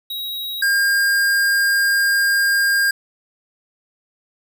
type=tone pair in turn; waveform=square; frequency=3828 / 1609.5 Hz; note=A#7 / G6; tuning=+45 / +45 cents; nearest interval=octave + minor third; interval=1500 cents; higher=first; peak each=-25 / -15 dBFS; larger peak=second; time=0.1-0.62 / 0.62-2.91 s; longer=second; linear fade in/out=5 ms; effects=none